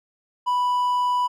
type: tone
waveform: triangle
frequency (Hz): 987.8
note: B5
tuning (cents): 0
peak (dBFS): -17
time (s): 0.46-1.28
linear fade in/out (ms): 20
effects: none